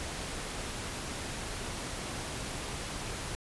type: noise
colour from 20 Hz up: pink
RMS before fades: -38 dBFS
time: 0-3.35 s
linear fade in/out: 0 ms
effects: resampled to 24000 Hz